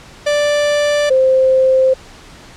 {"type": "tone pair in turn", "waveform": ["45% pulse", "sine"], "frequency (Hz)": [587.3, 523.2], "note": ["D5", "C5"], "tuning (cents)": [0, 0], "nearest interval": "major second", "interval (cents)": 200, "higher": "first", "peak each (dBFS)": [-12, -8], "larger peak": "second", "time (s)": [[0.26, 1.1], [1.1, 1.94]], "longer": "neither", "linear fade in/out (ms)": 10, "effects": ["pink hiss -39 dBFS RMS until 2.56 s", "low-pass 7000 Hz 12 dB/octave"]}